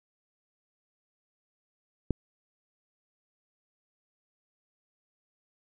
click, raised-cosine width 3 ms, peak -13 dBFS, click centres 2.107 s, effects none

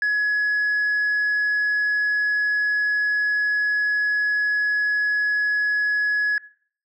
sine tone, 1686 Hz, G#6, 26 cents sharp, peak -16 dBFS, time 0.02-6.38 s, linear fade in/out 2 ms, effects noise-tail reverb RT60 0.5 s tail -20 dB re dry + tanh soft clip ceiling -17 dBFS

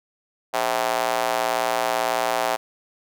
square tone with high-pass filter, 59.1 Hz, A#1, 24 cents sharp, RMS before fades -23 dBFS, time 0.53-2.57 s, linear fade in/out 20 ms, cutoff 700 Hz, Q 2.4, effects none

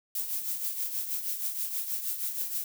violet noise with tremolo, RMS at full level -30 dBFS, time 0.15-2.64 s, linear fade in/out 2 ms, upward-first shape triangle, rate 6.3 Hz, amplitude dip 65%, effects none

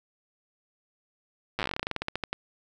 slowing click train, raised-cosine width 0.3 ms, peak -13 dBFS, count 22, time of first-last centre 1.59-2.33 s, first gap 8 ms, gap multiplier 1.13, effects 9-bit

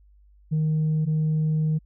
sine tone pair in turn, 155.56 / 155.56 Hz, D#3 / D#3, 0 / 0 cents, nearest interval unison, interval 0 cents, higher neither, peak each -18 dBFS, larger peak neither, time 0.51-1.06 / 1.06-1.79 s, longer second, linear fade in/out 20 ms, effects tanh soft clip ceiling -18 dBFS + added 50 Hz sine -52 dBFS peak until 1.85 s

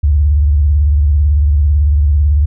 sine tone with vibrato, 73 Hz, D2, 10 cents flat, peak -7 dBFS, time 0.03-2.46 s, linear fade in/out 10 ms, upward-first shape sine, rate 18 Hz, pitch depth 150 cents each way, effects none

